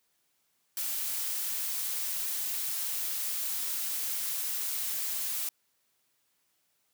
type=noise; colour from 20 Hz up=blue; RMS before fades=-33 dBFS; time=0.77-5.49 s; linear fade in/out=2 ms; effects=white hiss -74 dBFS RMS until 6.93 s + high-pass 80 Hz 12 dB/octave